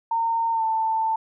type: tone with pitch glide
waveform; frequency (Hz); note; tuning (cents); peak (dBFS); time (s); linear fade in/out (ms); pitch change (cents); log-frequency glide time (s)
sine; 915 to 889.5; A#5 to A5; -32 to +19; -20; 0.11-1.16; 5; -49; 0.53-0.63
effects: none